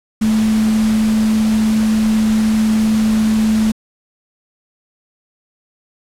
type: tone in noise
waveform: sine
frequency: 218.2 Hz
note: A3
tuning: 14 cents flat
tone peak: -11 dBFS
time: 0.21-3.72 s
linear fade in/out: 10 ms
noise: pink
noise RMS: -27 dBFS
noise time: 0.21-3.72 s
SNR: +13 dB
effects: low-pass 11000 Hz 12 dB/octave